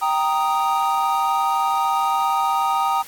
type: chord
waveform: triangle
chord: Eb major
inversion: first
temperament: equal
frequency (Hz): 784 / 932.3 / 1244.5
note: G5 / Bb5 / Eb6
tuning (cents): 0 / 0 / 0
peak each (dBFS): -20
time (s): 0.01-3.03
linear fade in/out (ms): 20
effects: white hiss -41 dBFS RMS until 3.07 s + AAC 64 kbps